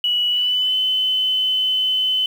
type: tone with pitch glide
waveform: sine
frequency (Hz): 2937 to 3035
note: F#7 to F#7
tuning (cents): -13 to +43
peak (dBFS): -16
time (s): 0.04-2.26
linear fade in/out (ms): 2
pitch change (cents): +56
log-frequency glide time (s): 0.28-0.75
effects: 7-bit